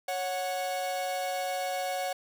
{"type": "tone pair together", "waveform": "45% pulse", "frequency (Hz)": [554.4, 736.6], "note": ["C#5", "F#5"], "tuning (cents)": [0, -8], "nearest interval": "perfect fourth", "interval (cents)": 492, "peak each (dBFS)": [-34, -32], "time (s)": [0.08, 2.13], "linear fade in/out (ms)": 5, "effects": []}